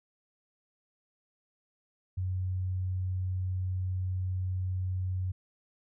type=tone; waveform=sine; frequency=92.5 Hz; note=F#2; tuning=in tune; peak=-29 dBFS; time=2.17-5.32 s; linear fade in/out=10 ms; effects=none